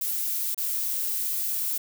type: noise with dropouts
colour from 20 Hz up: violet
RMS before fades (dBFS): -28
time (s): 0.01-1.78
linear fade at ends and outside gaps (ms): 5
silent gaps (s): 0.546-0.577
effects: none